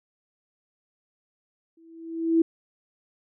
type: tone with exponential growth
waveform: sine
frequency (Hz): 328.7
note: E4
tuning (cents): -5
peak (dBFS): -14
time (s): 1.77-2.42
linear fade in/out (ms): 5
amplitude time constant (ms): 140
effects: none